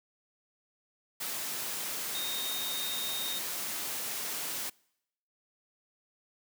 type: tone in noise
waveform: sine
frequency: 3706 Hz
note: A#7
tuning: 11 cents flat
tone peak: -35 dBFS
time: 2.14-3.39 s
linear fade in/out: 10 ms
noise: white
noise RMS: -36 dBFS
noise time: 1.2-4.7 s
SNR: -2 dB
effects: noise-tail reverb RT60 0.8 s tail -26 dB re dry + high-pass 150 Hz 12 dB/octave